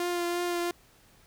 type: tone with vibrato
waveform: sawtooth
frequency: 349.2 Hz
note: F4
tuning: in tune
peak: -24 dBFS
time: 0-0.71 s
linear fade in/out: 2 ms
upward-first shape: triangle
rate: 2.9 Hz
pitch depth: 19 cents each way
effects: pink hiss -60 dBFS RMS until 1.26 s